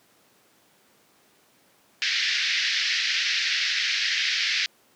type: band-pass noise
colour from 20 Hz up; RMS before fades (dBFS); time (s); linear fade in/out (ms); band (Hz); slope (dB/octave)
pink; -25; 2.02-4.66; 0; 1700 to 5500; 48
effects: pink hiss -60 dBFS RMS until 4.95 s + high-pass 200 Hz 12 dB/octave